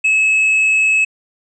triangle tone, 2585 Hz, E7, 34 cents flat, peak -9 dBFS, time 0.04-1.05 s, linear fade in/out 10 ms, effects resampled to 22050 Hz

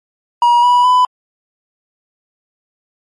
triangle tone with pitch steps, 957 / 978.2 / 999.9 Hz, A#5 / B5 / B5, +45 / -17 / +21 cents, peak -5 dBFS, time 0.42-1.05 s, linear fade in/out 2 ms, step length 210 ms, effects MP3 48 kbps

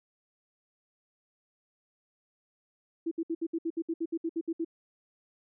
sine tone bursts, 330.1 Hz, E4, 2 cents sharp, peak -28 dBFS, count 14, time 3.06-4.648 s, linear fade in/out 10 ms, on 54 ms, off 64 ms, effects none

